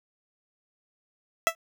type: tone with exponential decay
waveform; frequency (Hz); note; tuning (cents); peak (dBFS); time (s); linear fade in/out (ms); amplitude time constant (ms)
15% pulse; 659.3; E5; 0; -9; 1.47-1.55; 0; 16
effects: high-pass 200 Hz 12 dB/octave